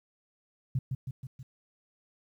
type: tone with echo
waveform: sine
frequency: 129.9 Hz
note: C3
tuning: 12 cents flat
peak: -25 dBFS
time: 0.75-0.79 s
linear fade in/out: 5 ms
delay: 160 ms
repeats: 4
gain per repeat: -4 dB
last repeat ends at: 1.43 s
effects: 11-bit